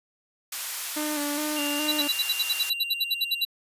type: high-pass noise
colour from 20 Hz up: white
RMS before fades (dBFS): -32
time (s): 0.52-2.7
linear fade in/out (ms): 5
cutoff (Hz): 1000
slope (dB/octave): 12
type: tone with vibrato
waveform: sawtooth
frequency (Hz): 296.4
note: D4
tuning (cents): +16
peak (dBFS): -24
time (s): 0.96-2.08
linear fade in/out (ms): 10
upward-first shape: square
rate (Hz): 2.4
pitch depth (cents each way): 34
type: tone with pitch glide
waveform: triangle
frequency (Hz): 2794 to 2778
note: F7 to F7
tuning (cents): 0 to -10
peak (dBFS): -29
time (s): 1.56-3.45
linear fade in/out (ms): 10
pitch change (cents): -10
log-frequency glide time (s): 1.99-2.81
type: tone bursts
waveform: square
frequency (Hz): 3951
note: B7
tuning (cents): 0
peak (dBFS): -22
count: 16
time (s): 1.88-3.451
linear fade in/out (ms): 10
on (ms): 41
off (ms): 61
effects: resampled to 32000 Hz